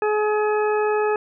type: harmonic tone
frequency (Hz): 423.5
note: G#4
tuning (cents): +34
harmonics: 1 / 2 / 3 / 4 / 6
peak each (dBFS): -19 / -25 / -29 / -31 / -35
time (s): 0.02-1.16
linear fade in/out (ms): 2
effects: none